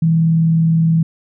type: tone with frequency modulation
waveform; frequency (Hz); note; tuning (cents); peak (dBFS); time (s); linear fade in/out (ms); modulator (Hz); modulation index
sine; 163.2; E3; -17; -10; 0.02-1.03; 5; 39.6; 0.22
effects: none